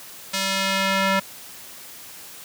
square tone with band-pass filter sweep, 193.5 Hz, G3, 22 cents flat, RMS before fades -22 dBFS, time 0.33-1.2 s, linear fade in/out 10 ms, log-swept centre 5000 to 1600 Hz, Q 0.74, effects white hiss -41 dBFS RMS until 2.44 s + high-pass 80 Hz 12 dB/octave

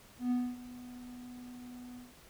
triangle tone with ADSR envelope, 246.9 Hz, B3, in tune, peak -25 dBFS, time 0.19-2.14 s, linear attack 120 ms, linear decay 250 ms, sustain -18 dB, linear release 170 ms, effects pink hiss -58 dBFS RMS until 2.29 s

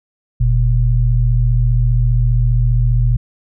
sine tone pair together, 44.95 / 120 Hz, F#1 / B2, -49 / -49 cents, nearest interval octave + perfect fourth, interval 1700 cents, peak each -13 dBFS, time 0.4-3.17 s, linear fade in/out 10 ms, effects none

